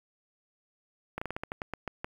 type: slowing click train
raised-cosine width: 0.5 ms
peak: -19 dBFS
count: 11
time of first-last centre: 1.18-2.045 s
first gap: 35 ms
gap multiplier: 1.19
effects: 8-bit